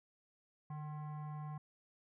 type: tone with frequency modulation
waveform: sine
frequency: 150 Hz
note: D3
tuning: 37 cents sharp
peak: -40 dBFS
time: 0.7-1.58 s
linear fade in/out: 5 ms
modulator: 912 Hz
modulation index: 0.51
effects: tanh soft clip ceiling -39 dBFS